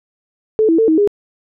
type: tone with pitch steps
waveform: sine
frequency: 436 / 328.3 / 447.5 / 317 / 410 Hz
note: A4 / E4 / A4 / D#4 / G#4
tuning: -16 / -7 / +29 / +32 / -22 cents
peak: -9 dBFS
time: 0.59-1.075 s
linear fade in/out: 0 ms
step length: 97 ms
effects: none